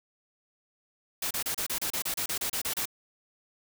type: noise bursts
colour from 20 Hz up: white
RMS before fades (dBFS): -31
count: 14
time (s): 1.22-2.855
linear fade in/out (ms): 5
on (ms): 88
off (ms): 31
effects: none